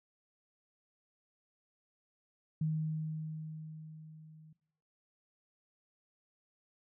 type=tone with level ramp; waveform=sine; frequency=156.6 Hz; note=D#3; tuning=11 cents sharp; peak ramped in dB=-29 to -54 dBFS; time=2.61-4.53 s; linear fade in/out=5 ms; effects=noise-tail reverb RT60 0.7 s tail -19 dB re dry